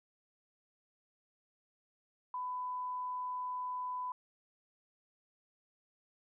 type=tone; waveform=sine; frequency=1000 Hz; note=B5; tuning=21 cents sharp; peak=-36 dBFS; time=2.34-4.12 s; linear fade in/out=2 ms; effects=none